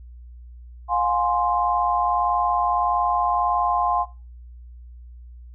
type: chord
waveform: sine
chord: F minor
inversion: none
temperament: equal with one note detuned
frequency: 709 / 830.6 / 1046.5 Hz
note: F5 / Ab5 / C6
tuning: +26 / 0 / 0 cents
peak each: -23 / -24 / -22 dBFS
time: 0.88-4.06 s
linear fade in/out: 50 ms
effects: noise-tail reverb RT60 0.3 s tail -18 dB re dry + added 60 Hz sine -39 dBFS peak until 5.54 s